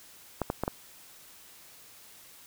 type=clicks; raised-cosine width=1 ms; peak=-14 dBFS; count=4; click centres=0.417 / 0.501 / 0.636 / 0.679 s; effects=white hiss -53 dBFS RMS until 2.46 s